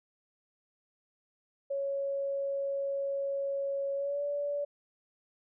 sine tone with pitch glide, 554.4 to 575.9 Hz, C#5 to D5, 0 to -34 cents, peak -30 dBFS, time 1.7-4.65 s, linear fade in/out 10 ms, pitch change +66 cents, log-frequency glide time 3.95-4.23 s, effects none

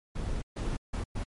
brown noise bursts at uneven times, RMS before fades -32 dBFS, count 4, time 0.15-0.42 / 0.56-0.77 / 0.93-1.04 / 1.15-1.24 s, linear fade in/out 10 ms, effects MP3 48 kbps

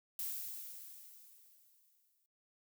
violet noise with exponential decay, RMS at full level -39 dBFS, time 0.19-2.26 s, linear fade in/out 1 ms, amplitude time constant 450 ms, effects noise-tail reverb RT60 0.2 s tail -22 dB re dry

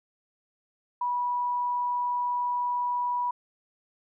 sine tone, 977 Hz, B5, 19 cents flat, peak -25 dBFS, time 1.01-3.31 s, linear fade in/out 5 ms, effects none

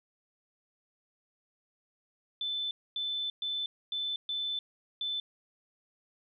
sine tone bursts at uneven times, 3520 Hz, A7, in tune, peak -31 dBFS, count 6, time 2.41-2.71 / 2.96-3.3 / 3.42-3.66 / 3.92-4.16 / 4.29-4.59 / 5.01-5.2 s, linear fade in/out 2 ms, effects none

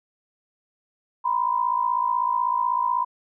sine tone pair together, 963.9 / 1020 Hz, B5 / C6, -42 / -44 cents, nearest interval minor second, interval 98 cents, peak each -23 dBFS, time 1.24-3.05 s, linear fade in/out 20 ms, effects none

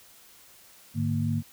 sine tone cluster, 103.9 / 149.3 / 230.8 Hz, G#2 / D3 / A#3, +1 / +29 / -17 cents, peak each -28 / -29 / -29 dBFS, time 0.94-1.43 s, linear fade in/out 50 ms, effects white hiss -54 dBFS RMS until 1.52 s

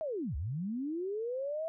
sine linear two-way sweep, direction down then up, 660 to 61.2 to 660 Hz, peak -33 dBFS, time 0.01-1.68 s, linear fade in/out 0 ms, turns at 0.36 s, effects none

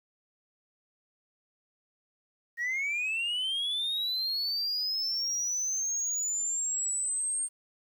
sine linear sweep, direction up, 1859 to 8660 Hz, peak -26 dBFS, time 2.57-7.49 s, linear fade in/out 50 ms, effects tanh soft clip ceiling -27 dBFS + 10-bit

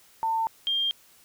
sine tone pair in turn, 898 / 3200 Hz, A5 / G7, +35 / +35 cents, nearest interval octave + minor seventh, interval 2200 cents, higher second, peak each -23 / -23 dBFS, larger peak neither, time 0.23-0.47 / 0.67-0.91 s, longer neither, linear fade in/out 0 ms, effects white hiss -57 dBFS RMS until 1.24 s

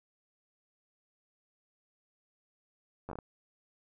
slowing click train, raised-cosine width 1 ms, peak -27 dBFS, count 6, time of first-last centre 3.09-3.188 s, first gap 10 ms, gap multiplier 1.34, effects none

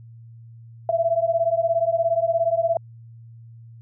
sine beating tone pair, 659.3 / 676.3 Hz, E5 / E5, 0 / +44 cents, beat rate 17 Hz, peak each -21 dBFS, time 0.89-2.77 s, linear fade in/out 2 ms, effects added 115 Hz sine -41 dBFS peak until 3.81 s

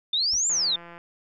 sine exponential two-way sweep, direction up then down, 3520 to 7459 to 3520 Hz, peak -21 dBFS, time 0.13-0.76 s, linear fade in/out 5 ms, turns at 0.48 s
brown noise with exponential decay, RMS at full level -37 dBFS, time 0.33-0.44 s, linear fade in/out 5 ms, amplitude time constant 22 ms
click train, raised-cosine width 0.5 ms, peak -29 dBFS, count 83, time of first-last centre 0.5-0.98 s, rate 171 Hz
effects none

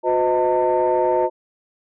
sine tone cluster, 360.7 / 507 / 625 / 901 Hz, F#4 / B4 / D#5 / A5, -44 / +45 / +8 / +41 cents, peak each -20 dBFS, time 0.03-1.3 s, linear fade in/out 50 ms, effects tanh soft clip ceiling -9 dBFS

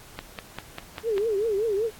click train, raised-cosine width 0.3 ms, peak -17 dBFS, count 6, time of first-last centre 0.19-1.18 s, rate 5.05 Hz
sine tone with vibrato, 424.2 Hz, G#4, 37 cents sharp, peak -22 dBFS, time 1.03-1.91 s, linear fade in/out 50 ms, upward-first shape triangle, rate 5.2 Hz, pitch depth 190 cents each way
effects pink hiss -48 dBFS RMS until 1.99 s + AAC 64 kbps

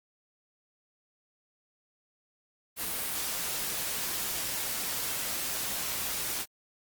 white noise, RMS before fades -33 dBFS, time 2.76-6.46 s, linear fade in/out 50 ms, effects Opus 32 kbps

